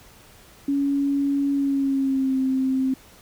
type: tone with pitch glide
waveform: sine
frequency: 280.3 to 263 Hz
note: C#4 to C4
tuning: +19 to +9 cents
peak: -19 dBFS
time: 0.68-2.94 s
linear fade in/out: 5 ms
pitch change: -110 cents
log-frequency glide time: 1.53-2.39 s
effects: pink hiss -50 dBFS RMS until 3.21 s